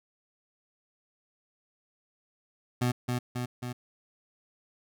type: tone with echo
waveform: 25% pulse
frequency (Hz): 123.47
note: B2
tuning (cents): 0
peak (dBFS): -21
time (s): 2.81-2.92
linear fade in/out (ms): 10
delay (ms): 270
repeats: 3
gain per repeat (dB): -3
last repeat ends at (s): 3.73
effects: none